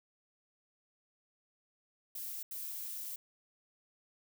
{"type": "noise bursts at uneven times", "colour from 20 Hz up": "violet", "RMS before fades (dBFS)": -42, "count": 2, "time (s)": [[2.15, 2.43], [2.51, 3.16]], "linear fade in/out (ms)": 5, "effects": []}